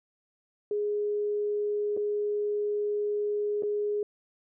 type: tone with dropouts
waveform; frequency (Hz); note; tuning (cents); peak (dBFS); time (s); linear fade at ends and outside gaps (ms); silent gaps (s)
sine; 415.3; G#4; 0; -26; 0.71-4.03; 2; 1.967-1.973 / 3.624-3.633
effects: none